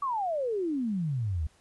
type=exponential sweep; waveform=sine; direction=down; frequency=1161 to 71.7 Hz; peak=-27 dBFS; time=0.02-1.47 s; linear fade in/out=5 ms; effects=pink hiss -63 dBFS RMS until 1.6 s + resampled to 24000 Hz